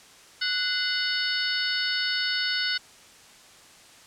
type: harmonic tone with a mistuned harmonic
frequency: 740 Hz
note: F#5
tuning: in tune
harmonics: 2 / 3 / 4 / 5 / 6 / 7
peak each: -29 / -34 / -32 / -33 / -29 / -34 dBFS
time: 0.41-2.78 s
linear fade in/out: 10 ms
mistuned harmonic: 3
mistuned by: -130 cents
effects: white hiss -51 dBFS RMS until 4.06 s + low-pass 8000 Hz 12 dB/octave